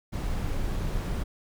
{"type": "noise", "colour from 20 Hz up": "brown", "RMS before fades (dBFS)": -29, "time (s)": [0.12, 1.24], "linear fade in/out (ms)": 20, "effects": []}